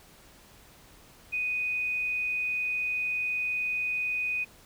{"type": "tone", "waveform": "sine", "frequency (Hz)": 2489, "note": "D#7", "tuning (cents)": 0, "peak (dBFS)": -27, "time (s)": [1.32, 4.45], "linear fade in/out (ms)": 20, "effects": ["pink hiss -55 dBFS RMS until 4.65 s"]}